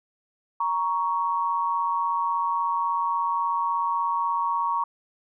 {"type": "tone pair together", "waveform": "sine", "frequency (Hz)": [938, 1114.4], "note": ["A#5", "C#6"], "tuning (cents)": [11, 9], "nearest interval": "minor third", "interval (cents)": 298, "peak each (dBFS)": -25, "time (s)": [0.6, 4.84], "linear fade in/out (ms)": 5, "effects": []}